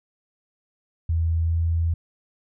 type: tone with pitch glide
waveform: sine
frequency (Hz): 82.3 to 83.06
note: E2 to E2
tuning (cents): -2 to +14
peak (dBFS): -19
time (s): 1.09-1.94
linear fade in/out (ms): 5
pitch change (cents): +16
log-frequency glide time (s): 1.42-1.56
effects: none